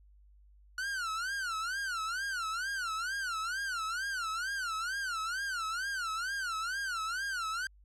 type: tone with vibrato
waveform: 45% pulse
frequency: 1446 Hz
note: F#6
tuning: 40 cents flat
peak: -33 dBFS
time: 0.78-7.67 s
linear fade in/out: 2 ms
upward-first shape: sine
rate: 2.2 Hz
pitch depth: 200 cents each way
effects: added 50 Hz sine -57 dBFS peak until 7.84 s + low-pass 9000 Hz 12 dB/octave